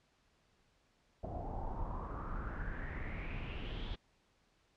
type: noise with low-pass filter sweep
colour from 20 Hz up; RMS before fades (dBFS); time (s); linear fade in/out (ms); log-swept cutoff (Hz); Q
brown; -41; 1.23-3.96; 10; 660 to 3600; 5.9
effects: pink hiss -73 dBFS RMS until 4.76 s + low-pass 6000 Hz 12 dB/octave